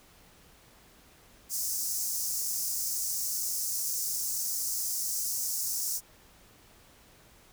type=high-pass noise; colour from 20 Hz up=pink; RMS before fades=-32 dBFS; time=1.49-6.01 s; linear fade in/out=50 ms; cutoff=5300 Hz; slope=48 dB/octave; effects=pink hiss -58 dBFS RMS until 7.52 s